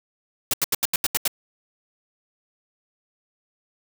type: noise bursts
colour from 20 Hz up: white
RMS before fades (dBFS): -21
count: 8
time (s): 0.51-1.278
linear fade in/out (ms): 2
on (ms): 26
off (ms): 80
effects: none